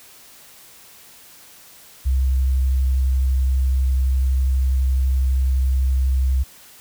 sine tone with vibrato, 65.41 Hz, C2, in tune, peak -15 dBFS, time 2.05-6.44 s, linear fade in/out 20 ms, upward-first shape triangle, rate 12 Hz, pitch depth 18 cents each way, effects white hiss -46 dBFS RMS until 6.8 s

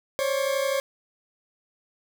40% pulse tone pair together, 537.1 / 569 Hz, C5 / C#5, +45 / +45 cents, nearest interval minor second, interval 100 cents, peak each -24 / -27 dBFS, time 0.19-0.8 s, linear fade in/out 0 ms, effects none

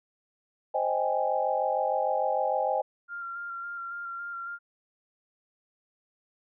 sine chord, Ab major seventh, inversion first, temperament equal, 523.3 / 622.3 / 784 / 830.6 Hz, C5 / Eb5 / G5 / Ab5, 0 / 0 / 0 / 0 cents, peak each -30 dBFS, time 0.74-2.82 s, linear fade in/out 10 ms
sine tone with vibrato, 1387 Hz, F6, 12 cents flat, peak -34 dBFS, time 3.08-4.59 s, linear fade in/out 50 ms, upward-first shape square, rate 3.6 Hz, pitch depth 16 cents each way
effects none

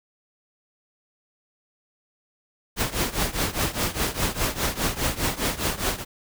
pink noise with tremolo, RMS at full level -22 dBFS, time 2.76-6.05 s, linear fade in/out 50 ms, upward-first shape triangle, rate 4.9 Hz, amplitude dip 90%, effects none

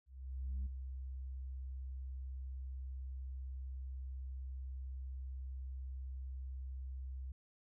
sine tone with ADSR envelope, 65.41 Hz, C2, in tune, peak -33 dBFS, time 0.06-7.32 s, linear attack 600 ms, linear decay 14 ms, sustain -8 dB, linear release 4 ms, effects tanh soft clip ceiling -35 dBFS

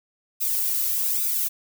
violet noise with flanger, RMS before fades -24 dBFS, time 0.4-1.49 s, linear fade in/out 20 ms, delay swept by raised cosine 0.8 to 2.4 ms, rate 1.2 Hz, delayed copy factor +1, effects none

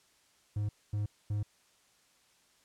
triangle tone bursts, 104 Hz, G#2, 3 cents sharp, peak -28 dBFS, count 3, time 0.56-1.43 s, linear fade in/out 5 ms, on 130 ms, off 240 ms, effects white hiss -67 dBFS RMS until 2.64 s + low-pass 9000 Hz 12 dB/octave

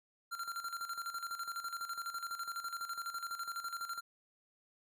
square tone with tremolo, 1377 Hz, F6, 25 cents flat, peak -38 dBFS, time 0.31-4.01 s, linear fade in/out 20 ms, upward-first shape square, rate 12 Hz, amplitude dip 65%, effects none

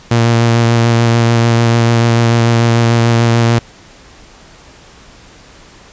sawtooth tone with vibrato, 116.54 Hz, A#2, in tune, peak -4 dBFS, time 0.11-3.59 s, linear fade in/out 5 ms, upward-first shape sine, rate 6.8 Hz, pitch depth 18 cents each way, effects pink hiss -40 dBFS RMS until 5.92 s + resampled to 16000 Hz

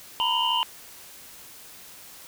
sine tone cluster, 925 / 997 / 2847 / 3056 Hz, A#5 / B5 / F7 / G7, -14 / +16 / +33 / -45 cents, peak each -27 dBFS, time 0.2-0.63 s, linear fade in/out 0 ms, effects white hiss -46 dBFS RMS until 2.27 s

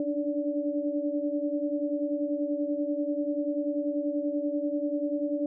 sine tone cluster, 289.1 / 299.4 / 578 Hz, D4 / D4 / D5, -27 / +33 / -28 cents, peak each -31 dBFS, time 0-5.46 s, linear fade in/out 2 ms, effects none

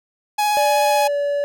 45% pulse tone with vibrato, 837 Hz, G#5, 13 cents sharp, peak -16 dBFS, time 0.38-1.08 s, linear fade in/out 10 ms, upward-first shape triangle, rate 16 Hz, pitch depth 14 cents each way
triangle tone with pitch glide, 587.3 to 573.6 Hz, D5 to D5, 0 to -41 cents, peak -16 dBFS, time 0.57-1.44 s, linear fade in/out 0 ms, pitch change -41 cents, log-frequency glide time 0.96-1.15 s
effects none

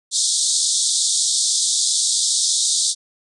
white band-pass noise, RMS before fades -19 dBFS, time 0.11-2.95 s, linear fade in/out 50 ms, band 3500 to 9200 Hz, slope 96 dB/octave, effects none

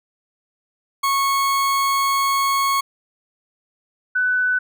40% pulse / sine tone pair in turn, 1100 / 1497.5 Hz, C#6 / F#6, -14 / +20 cents, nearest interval perfect fourth, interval 534 cents, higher second, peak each -16 dBFS, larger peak neither, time 1.03-2.81 / 4.15-4.59 s, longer first, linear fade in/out 10 ms, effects none

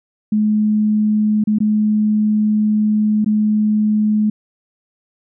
sine tone with dropouts, 212.7 Hz, G#3, 42 cents sharp, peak -12 dBFS, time 0.32-4.3 s, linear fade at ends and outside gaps 5 ms, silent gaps 1.44-1.472 / 1.586-1.603 / 3.246-3.26 s, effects none

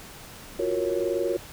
sine chord, Gb major seventh, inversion third, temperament equal, 349.2 / 370 / 466.2 / 554.4 Hz, F4 / Gb4 / Bb4 / Db5, 0 / 0 / 0 / 0 cents, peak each -29 dBFS, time 0.59-1.37 s, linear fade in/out 5 ms, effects pink hiss -44 dBFS RMS until 1.52 s

